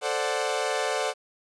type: chord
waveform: sawtooth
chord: D dominant seventh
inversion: second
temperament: equal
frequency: 440 / 523.3 / 587.3 / 740 Hz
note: A4 / C5 / D5 / F#5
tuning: 0 / 0 / 0 / 0 cents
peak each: -27 dBFS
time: 0.01-1.14 s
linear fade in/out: 50 ms
effects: resampled to 22050 Hz + 9-bit